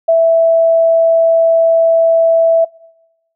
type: tone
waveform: sine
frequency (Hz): 659.3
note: E5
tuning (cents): 0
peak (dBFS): -6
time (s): 0.08-2.65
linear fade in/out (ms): 10
effects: noise-tail reverb RT60 1.0 s tail -26 dB re dry